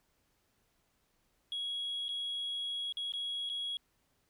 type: tone with dropouts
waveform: sine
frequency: 3322 Hz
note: G#7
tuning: in tune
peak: -33 dBFS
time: 1.52-3.77 s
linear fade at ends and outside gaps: 1 ms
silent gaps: 2.083-2.09 / 2.924-2.97 / 3.121-3.137 / 3.492-3.498 s
effects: tanh soft clip ceiling -32 dBFS + pink hiss -75 dBFS RMS until 4.29 s